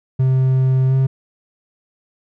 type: tone with pitch glide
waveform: triangle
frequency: 130.81 to 132.87 Hz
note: C3 to C3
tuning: 0 to +27 cents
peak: -10 dBFS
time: 0.19-1.07 s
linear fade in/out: 10 ms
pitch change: +27 cents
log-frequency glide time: 0.87-0.94 s
effects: none